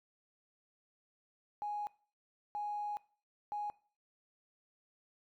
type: tone bursts at uneven times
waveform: triangle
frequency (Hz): 830.6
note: G#5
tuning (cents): 0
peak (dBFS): -32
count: 3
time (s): 1.62-1.87 / 2.55-2.97 / 3.52-3.7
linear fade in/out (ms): 0
effects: noise-tail reverb RT60 0.4 s tail -23 dB re dry + tanh soft clip ceiling -34 dBFS